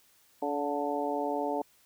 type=harmonic tone with a mistuned harmonic; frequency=144.2 Hz; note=D3; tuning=31 cents flat; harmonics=2 / 3 / 4 / 5 / 6; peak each=-35 / -35 / -35 / -35 / -35 dBFS; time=0.42-1.62 s; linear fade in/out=5 ms; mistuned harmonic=6; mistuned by=+36 cents; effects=white hiss -64 dBFS RMS until 1.85 s